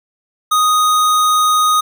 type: tone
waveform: square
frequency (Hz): 1244.5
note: D#6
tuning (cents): 0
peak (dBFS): -11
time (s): 0.51-1.81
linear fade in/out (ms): 10
effects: none